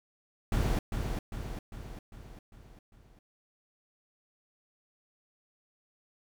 brown noise with echo, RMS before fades -28 dBFS, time 0.52-0.79 s, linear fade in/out 2 ms, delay 400 ms, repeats 6, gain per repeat -5 dB, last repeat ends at 3.19 s, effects none

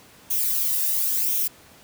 violet noise with flanger, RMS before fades -23 dBFS, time 0.3-1.48 s, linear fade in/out 10 ms, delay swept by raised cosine 0.32 to 1.11 ms, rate 0.95 Hz, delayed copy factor +0.5, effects pink hiss -50 dBFS RMS until 1.83 s + high-pass 80 Hz 12 dB/octave

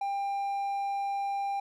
triangle tone, 796 Hz, G5, 26 cents sharp, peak -27 dBFS, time 0.01-1.6 s, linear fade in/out 5 ms, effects none

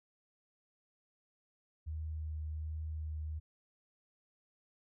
sine tone with vibrato, 77.78 Hz, D#2, in tune, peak -37 dBFS, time 1.86-3.4 s, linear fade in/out 20 ms, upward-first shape triangle, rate 1.3 Hz, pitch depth 16 cents each way, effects none

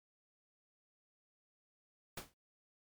pink noise with exponential decay, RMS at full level -40 dBFS, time 2.17-2.34 s, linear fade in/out 5 ms, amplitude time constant 35 ms, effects MP3 96 kbps

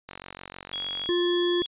click train, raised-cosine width 0.3 ms, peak -22 dBFS, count 46, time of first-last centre 0.09-1.06 s, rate 46.4 Hz
sine tone with pitch glide, 3322 to 3349 Hz, G#7 to G#7, 0 to +14 cents, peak -29 dBFS, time 0.73-1.66 s, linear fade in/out 0 ms, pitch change +14 cents, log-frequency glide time 1.01-1.49 s
harmonic tone, 351 Hz, F4, 9 cents sharp, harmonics 1 / 3 / 5, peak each -22 / -37 / -36 dBFS, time 1.09-1.62 s, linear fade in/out 0 ms
effects resampled to 8000 Hz

